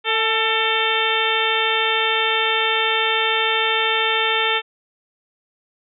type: harmonic tone with a mistuned harmonic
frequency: 446.7 Hz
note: A4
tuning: 26 cents sharp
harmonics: 1 / 2 / 3 / 4 / 5 / 6 / 7 / 8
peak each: -25 / -25 / -25 / -25 / -25 / -25 / -25 / -25 dBFS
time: 0.04-4.62 s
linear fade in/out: 50 ms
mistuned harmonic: 2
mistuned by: -40 cents
effects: none